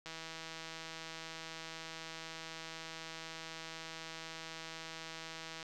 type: click train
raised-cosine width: 0.2 ms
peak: -28 dBFS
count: 903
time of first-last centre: 0.06-5.628 s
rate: 162 Hz
effects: none